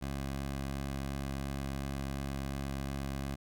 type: tone with vibrato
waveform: 15% pulse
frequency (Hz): 68.5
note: C#2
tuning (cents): -20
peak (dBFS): -29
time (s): 0.01-3.36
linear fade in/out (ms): 20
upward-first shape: square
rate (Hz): 2.8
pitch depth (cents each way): 8
effects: none